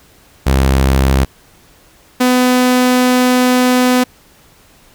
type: tone pair in turn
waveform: sawtooth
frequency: 66.7 / 251 Hz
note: C2 / B3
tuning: +34 / +28 cents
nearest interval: octave + major seventh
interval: 2294 cents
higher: second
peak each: -5 dBFS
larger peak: neither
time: 0.46-1.25 / 2.2-4.04 s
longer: second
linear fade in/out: 10 ms
effects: pink hiss -47 dBFS RMS until 4.94 s